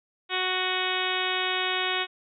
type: harmonic tone with a mistuned harmonic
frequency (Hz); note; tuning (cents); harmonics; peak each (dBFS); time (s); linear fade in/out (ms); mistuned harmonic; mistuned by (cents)
370; F#4; 0; 1 / 2 / 3 / 4 / 5 / 6 / 7 / 8 / 9 / 10; -34 / -34 / -34 / -34 / -34 / -34 / -34 / -34 / -34 / -34; 0.29-2.07; 50; 7; -29
effects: none